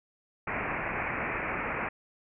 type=low-pass noise; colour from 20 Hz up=white; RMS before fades=-33 dBFS; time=0.47-1.89 s; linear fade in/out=5 ms; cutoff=2500 Hz; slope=96 dB/octave; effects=none